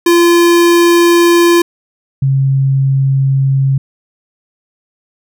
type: tone pair in turn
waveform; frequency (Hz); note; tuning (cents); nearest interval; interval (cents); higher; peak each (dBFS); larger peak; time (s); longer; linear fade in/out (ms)
square / sine; 343.5 / 135.49; F4 / C#3; -29 / -39; octave + major third; 1610; first; -6 / -8; first; 0.06-1.62 / 2.22-3.78; neither; 5
effects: none